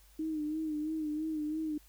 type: tone with vibrato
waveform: sine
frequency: 308.8 Hz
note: D#4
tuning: 13 cents flat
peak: -32 dBFS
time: 0.19-1.78 s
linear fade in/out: 5 ms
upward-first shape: sine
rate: 3 Hz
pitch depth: 53 cents each way
effects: added 50 Hz sine -59 dBFS peak until 1.88 s + white hiss -64 dBFS RMS until 1.88 s